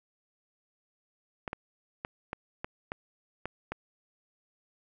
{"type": "clicks", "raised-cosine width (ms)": 0.5, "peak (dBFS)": -19, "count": 8, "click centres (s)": [1.478, 1.531, 2.049, 2.331, 2.645, 2.919, 3.456, 3.72], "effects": []}